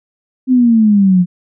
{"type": "exponential sweep", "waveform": "sine", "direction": "down", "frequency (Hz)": [261.6, 174.61], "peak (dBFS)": -6, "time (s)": [0.47, 1.26], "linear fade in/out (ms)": 50, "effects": []}